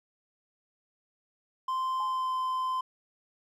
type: tone with pitch glide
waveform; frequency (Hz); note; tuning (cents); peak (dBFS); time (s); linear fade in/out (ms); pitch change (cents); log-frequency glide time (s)
triangle; 1040 to 1031.6; C6 to C6; -11 to -25; -26; 1.68-2.81; 5; -14; 1.98-2.33
type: tone with exponential decay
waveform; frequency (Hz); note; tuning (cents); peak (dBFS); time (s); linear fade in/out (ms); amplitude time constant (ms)
sine; 849; G#5; +38; -35; 2-2.38; 1; 81
effects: none